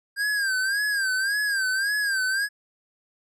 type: tone with vibrato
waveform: square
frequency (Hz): 1601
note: G6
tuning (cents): +36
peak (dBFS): -23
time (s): 0.16-2.49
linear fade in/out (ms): 50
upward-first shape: sine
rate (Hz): 1.8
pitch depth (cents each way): 100
effects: low-pass 12000 Hz 12 dB/octave